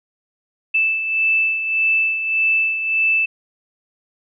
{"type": "beating tone pair", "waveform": "sine", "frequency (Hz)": [2637, 2638.7], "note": ["E7", "E7"], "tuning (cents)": [0, 1], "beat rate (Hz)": 1.7, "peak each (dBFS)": [-16, -24], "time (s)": [0.74, 3.26], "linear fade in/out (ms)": 10, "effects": []}